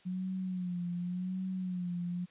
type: tone with vibrato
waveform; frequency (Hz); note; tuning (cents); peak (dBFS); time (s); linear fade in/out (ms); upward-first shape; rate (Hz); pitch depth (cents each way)
sine; 181.1; F#3; -37; -33; 0.05-2.26; 20; sine; 0.89; 61
effects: white hiss -63 dBFS RMS until 2.3 s + resampled to 8000 Hz